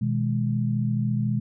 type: chord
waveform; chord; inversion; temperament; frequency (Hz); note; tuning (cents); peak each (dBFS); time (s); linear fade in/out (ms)
sine; G# minor; first; equal with one note detuned; 123.47 / 157.83 / 207.7; B2 / D#3 / G#3; 0 / +25 / 0; -24 / -30 / -26; 0.01-1.4; 10
effects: none